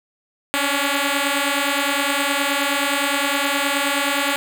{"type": "beating tone pair", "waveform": "5% pulse", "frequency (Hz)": [277.2, 286.8], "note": ["C#4", "D4"], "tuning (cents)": [0, -41], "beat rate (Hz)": 9.6, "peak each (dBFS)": -10, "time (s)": [0.54, 4.36], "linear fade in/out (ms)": 0, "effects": []}